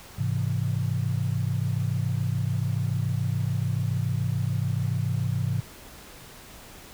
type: chord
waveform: sine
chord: Ab augmented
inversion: none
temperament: equal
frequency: 103.83 / 130.81 / 164.81 Hz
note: Ab2 / C3 / E3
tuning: 0 / 0 / 0 cents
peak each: -27 / -27 / -31 dBFS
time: 0.18-5.61 s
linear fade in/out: 10 ms
effects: pink hiss -46 dBFS RMS until 6.93 s